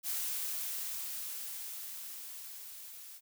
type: noise with level ramp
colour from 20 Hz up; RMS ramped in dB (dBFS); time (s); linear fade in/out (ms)
blue; -35 to -50; 0.03-3.21; 50
effects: none